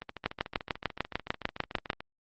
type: two click trains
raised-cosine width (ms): 0.3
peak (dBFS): -22 / -10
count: 28 / 12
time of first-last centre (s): 0.02-2.005 / 0.26-1.902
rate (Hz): 13.6 / 6.7
effects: low-pass 4000 Hz 12 dB/octave + Opus 32 kbps